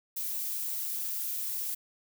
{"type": "noise", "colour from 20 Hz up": "violet", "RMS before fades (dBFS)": -34, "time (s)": [0.16, 1.75], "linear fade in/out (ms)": 10, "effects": []}